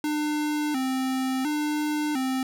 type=tone with vibrato; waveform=square; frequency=280.1 Hz; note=C#4; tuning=18 cents sharp; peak=-25 dBFS; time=0.04-2.43 s; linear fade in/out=2 ms; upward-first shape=square; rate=0.71 Hz; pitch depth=120 cents each way; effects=none